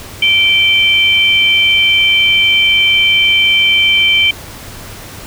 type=tone pair together; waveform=sine; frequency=2341 / 3103 Hz; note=D7 / G7; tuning=-6 / -18 cents; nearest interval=perfect fourth; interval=488 cents; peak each=-10 dBFS; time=0.22-4.31 s; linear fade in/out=5 ms; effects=added 99 Hz sine -38 dBFS peak until 5.26 s + pink hiss -31 dBFS RMS until 5.26 s